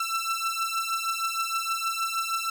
sawtooth beating tone pair, 1334 / 1340.4 Hz, E6 / E6, +20 / +29 cents, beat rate 6.4 Hz, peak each -26 dBFS, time 0-2.5 s, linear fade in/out 5 ms, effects none

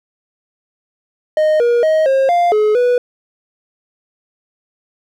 triangle tone with pitch steps, 618 / 476.3 / 629 / 536 / 698 / 425.4 / 490.8 Hz, D#5 / A#4 / D#5 / C5 / F5 / G#4 / B4, -12 / +37 / +19 / +42 / -1 / +42 / -11 cents, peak -8 dBFS, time 1.37-2.98 s, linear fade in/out 2 ms, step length 230 ms, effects none

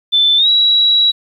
sine tone with pitch glide, 3526 to 3890 Hz, A7 to B7, +3 to -27 cents, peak -8 dBFS, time 0.12-1.12 s, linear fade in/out 20 ms, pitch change +170 cents, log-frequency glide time 0.37-0.48 s, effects 8-bit

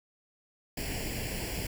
pink noise with comb filter, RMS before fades -35 dBFS, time 0.77-1.67 s, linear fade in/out 5 ms, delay 0.4 ms, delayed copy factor +0.8, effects none

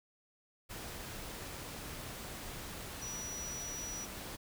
sine tone in noise, 5850 Hz, F#8, 21 cents flat, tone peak -41 dBFS, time 3.01-4.06 s, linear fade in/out 20 ms, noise pink, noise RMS -45 dBFS, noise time 0.69-4.37 s, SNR +1 dB, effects none

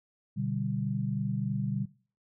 sine chord, G major, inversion first, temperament equal, 123.47 / 146.83 / 196 Hz, B2 / D3 / G3, 0 / 0 / 0 cents, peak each -33 dBFS, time 0.36-1.86 s, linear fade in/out 20 ms, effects noise-tail reverb RT60 0.4 s tail -19 dB re dry

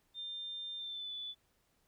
sine tone with pitch glide, 3600 to 3475 Hz, A7 to A7, +39 to -22 cents, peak -40 dBFS, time 0.14-1.35 s, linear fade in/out 50 ms, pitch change -61 cents, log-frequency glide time 0.78-1.13 s, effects pink hiss -75 dBFS RMS until 1.87 s

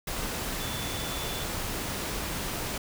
sine tone in noise, 3480 Hz, A7, 20 cents flat, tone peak -40 dBFS, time 0.6-1.44 s, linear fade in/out 5 ms, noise pink, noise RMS -33 dBFS, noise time 0.07-2.78 s, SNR -10 dB, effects none

